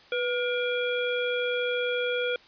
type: harmonic tone with a mistuned harmonic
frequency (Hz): 475.6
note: A#4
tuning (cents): +35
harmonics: 1 / 3 / 5 / 7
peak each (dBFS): -27 / -32 / -34 / -35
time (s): 0.12-2.36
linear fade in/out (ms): 2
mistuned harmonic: 1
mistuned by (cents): +61
effects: white hiss -54 dBFS RMS until 2.47 s + resampled to 11025 Hz